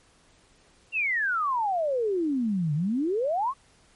sine exponential two-way sweep, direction down then up, 2794 to 142.5 to 1150 Hz, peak -23 dBFS, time 0.92-3.54 s, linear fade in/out 50 ms, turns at 2.74 s, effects pink hiss -60 dBFS RMS until 3.95 s + MP3 48 kbps

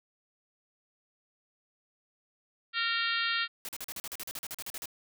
harmonic tone, 461.2 Hz, A#4, 19 cents flat, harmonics 3 / 4 / 5 / 6 / 7 / 8 / 9 / 10, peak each -33 / -34 / -39 / -36 / -36 / -37 / -39 / -42 dBFS, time 2.73-3.48 s, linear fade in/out 50 ms
white noise bursts, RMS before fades -39 dBFS, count 16, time 3.65-4.857 s, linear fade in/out 0 ms, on 37 ms, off 41 ms
effects none

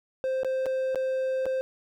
triangle tone with dropouts, 523.3 Hz, C5, in tune, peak -23 dBFS, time 0.24-1.61 s, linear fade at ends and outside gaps 0 ms, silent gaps 0.433-0.447 / 0.658-0.664 / 0.947-0.957 / 1.456-1.464 s, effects none

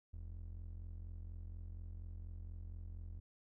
triangle ring-modulated tone, 62 Hz, B1, 7 cents sharp, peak -40 dBFS, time 0.13-3.2 s, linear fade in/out 10 ms, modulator 22.1 Hz, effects none

